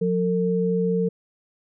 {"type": "tone pair together", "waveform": "sine", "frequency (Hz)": [179.5, 452.3], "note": ["F3", "A4"], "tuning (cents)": [48, 48], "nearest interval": "octave + major third", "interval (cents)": 1600, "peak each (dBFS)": -22, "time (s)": [0.01, 1.09], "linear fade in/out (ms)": 10, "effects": []}